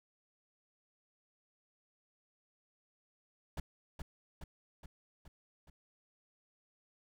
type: noise with echo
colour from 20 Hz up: brown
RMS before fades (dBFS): -36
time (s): 3.57-3.6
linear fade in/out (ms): 5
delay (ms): 420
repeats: 5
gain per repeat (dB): -4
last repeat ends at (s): 5.7
effects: none